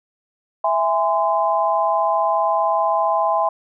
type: chord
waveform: sine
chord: E augmented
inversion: none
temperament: just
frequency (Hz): 659.3 / 824.1 / 1030.1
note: E5 / G#5 / B#5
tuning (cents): 0 / -14 / -27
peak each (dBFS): -20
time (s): 0.64-3.49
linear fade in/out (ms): 5
effects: none